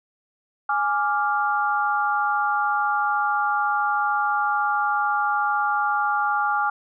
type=chord; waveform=sine; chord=D diminished; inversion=second; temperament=equal; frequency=830.6 / 1174.7 / 1396.9 Hz; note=Ab5 / D6 / F6; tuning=0 / 0 / 0 cents; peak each=-23 / -25 / -24 dBFS; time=0.69-6.7 s; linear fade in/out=5 ms; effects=none